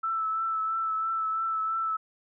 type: tone with vibrato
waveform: sine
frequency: 1318.5 Hz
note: E6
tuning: in tune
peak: -26 dBFS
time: 0.03-1.97 s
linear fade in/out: 10 ms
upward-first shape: triangle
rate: 3 Hz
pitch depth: 26 cents each way
effects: none